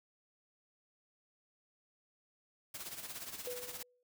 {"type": "noise with tremolo", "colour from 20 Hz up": "white", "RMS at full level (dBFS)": -43, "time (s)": [2.74, 3.83], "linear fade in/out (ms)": 5, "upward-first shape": "sine", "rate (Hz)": 17, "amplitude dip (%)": 65}
{"type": "tone with exponential decay", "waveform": "sine", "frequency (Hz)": 493.9, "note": "B4", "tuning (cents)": 0, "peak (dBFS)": -37, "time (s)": [3.47, 4.03], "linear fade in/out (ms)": 2, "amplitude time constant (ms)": 120}
{"effects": []}